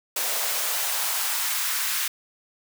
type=noise with high-pass filter sweep; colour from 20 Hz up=white; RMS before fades=-26 dBFS; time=0.16-2.08 s; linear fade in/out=5 ms; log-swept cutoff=500 to 1500 Hz; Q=1.3; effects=none